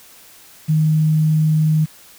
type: tone with quantisation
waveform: sine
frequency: 155.6 Hz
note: D#3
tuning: in tune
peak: -12 dBFS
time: 0.68-1.86 s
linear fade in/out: 20 ms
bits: 7
effects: white hiss -45 dBFS RMS until 2.18 s